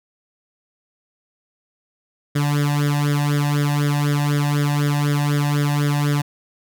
sawtooth tone with flanger, 145.5 Hz, D3, 16 cents flat, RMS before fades -19 dBFS, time 2.35-6.22 s, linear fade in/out 10 ms, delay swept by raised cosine 0.57 to 1.14 ms, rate 4 Hz, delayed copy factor +0.9, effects none

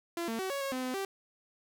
sawtooth tone with pitch steps, 340.5 / 226.9 / 378.5 / 557 / 547 / 256.4 / 254.8 / 389.9 Hz, F4 / A#3 / F#4 / C#5 / C#5 / C4 / C4 / G4, -44 / -47 / +39 / +8 / -23 / -35 / -46 / -9 cents, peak -29 dBFS, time 0.17-1.05 s, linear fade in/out 2 ms, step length 110 ms, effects none

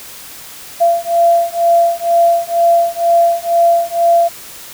sine beating tone pair, 681 / 683.1 Hz, F5 / F5, -44 / -38 cents, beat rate 2.1 Hz, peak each -12 dBFS, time 0.8-4.29 s, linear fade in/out 20 ms, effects white hiss -33 dBFS RMS until 4.73 s

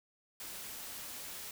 white noise, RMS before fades -45 dBFS, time 0.4-1.51 s, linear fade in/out 2 ms, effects none

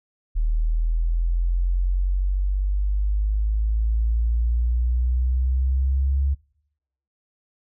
sine exponential sweep, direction up, 38.89 to 69.4 Hz, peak -18 dBFS, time 0.35-6.35 s, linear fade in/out 20 ms, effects noise-tail reverb RT60 0.8 s tail -24 dB re dry

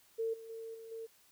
sine tone with level steps, 451.5 Hz, A4, 45 cents sharp, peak -32 / -47 / -42 / -47 / -41 dBFS, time 0.18-1.07 s, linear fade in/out 20 ms, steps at 0.33 / 0.49 / 0.74 / 0.91 s, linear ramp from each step 10 ms, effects white hiss -66 dBFS RMS until 1.31 s

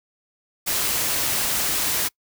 white noise, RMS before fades -23 dBFS, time 0.66-2.09 s, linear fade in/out 20 ms, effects noise-tail reverb RT60 0.1 s tail -25 dB re dry

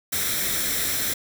white noise with comb filter, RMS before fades -25 dBFS, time 0.12-1.14 s, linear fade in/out 10 ms, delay 0.53 ms, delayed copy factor +0.6, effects none

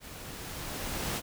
pink noise with level ramp, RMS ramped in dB -46 to -32 dBFS, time 0-1.22 s, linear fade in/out 50 ms, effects none

